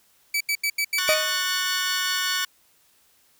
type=tone bursts; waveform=sawtooth; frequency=2297 Hz; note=D7; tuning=39 cents flat; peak=-18 dBFS; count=6; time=0.34-1.141 s; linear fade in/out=5 ms; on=66 ms; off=81 ms
type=chord; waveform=15% pulse; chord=F# minor; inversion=second; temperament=equal with one note detuned; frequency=1108.7 / 1480 / 1795.9 Hz; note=C#6 / F#6 / A6; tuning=0 / 0 / +35 cents; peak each=-23 / -19 / -22 dBFS; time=0.98-2.45 s; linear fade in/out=5 ms
type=tone with exponential decay; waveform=40% pulse; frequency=622.3 Hz; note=D#5; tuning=in tune; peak=-16 dBFS; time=1.09-1.47 s; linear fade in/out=0 ms; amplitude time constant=81 ms
effects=white hiss -61 dBFS RMS until 3.39 s